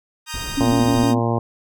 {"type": "chord", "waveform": "10% pulse", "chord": "Eb major", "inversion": "second", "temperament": "equal with one note detuned", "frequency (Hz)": [932.3, 1238.8, 1568], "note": ["Bb5", "Eb6", "G6"], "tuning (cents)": [0, -8, 0], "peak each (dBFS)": -24, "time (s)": [0.26, 1.15], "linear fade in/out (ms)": 50}
{"type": "noise", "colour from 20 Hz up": "brown", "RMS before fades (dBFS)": -31, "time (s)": [0.34, 1.05], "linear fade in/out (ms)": 2}
{"type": "tone with vibrato", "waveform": "sine", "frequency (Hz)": 261.6, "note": "C4", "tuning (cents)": 0, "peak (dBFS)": -17, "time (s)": [0.57, 1.19], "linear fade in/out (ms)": 10, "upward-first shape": "square", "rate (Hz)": 6.5, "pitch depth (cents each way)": 99}
{"type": "harmonic tone", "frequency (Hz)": 116.54, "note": "A#2", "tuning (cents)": 0, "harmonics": [1, 2, 3, 4, 5, 6, 7, 8, 9], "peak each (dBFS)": [-21, -24, -26, -27, -28, -29, -29, -30, -31], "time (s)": [0.6, 1.39], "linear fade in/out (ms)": 5}
{"effects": []}